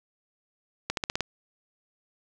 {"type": "accelerating click train", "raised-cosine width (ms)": 0.2, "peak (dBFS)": -10, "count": 6, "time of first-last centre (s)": [0.9, 1.207], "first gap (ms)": 72, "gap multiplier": 0.92, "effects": []}